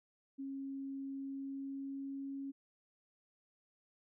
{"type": "tone with pitch glide", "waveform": "sine", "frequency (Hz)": [272.5, 274.7], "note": ["C#4", "C#4"], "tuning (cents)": [-29, -16], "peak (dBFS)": -40, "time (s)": [0.38, 2.52], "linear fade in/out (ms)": 20, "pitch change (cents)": 13, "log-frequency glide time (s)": [1.13, 2.33], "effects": []}